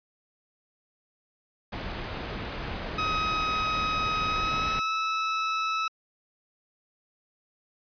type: low-pass noise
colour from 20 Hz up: pink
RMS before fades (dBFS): -35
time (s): 1.72-4.8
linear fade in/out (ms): 10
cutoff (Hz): 3500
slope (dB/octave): 12
type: tone with pitch glide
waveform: sawtooth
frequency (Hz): 1266 to 1304.6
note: D#6 to E6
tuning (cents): +30 to -18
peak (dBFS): -22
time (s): 2.98-5.88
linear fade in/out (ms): 5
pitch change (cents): +52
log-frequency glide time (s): 4.27-4.92
effects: resampled to 11025 Hz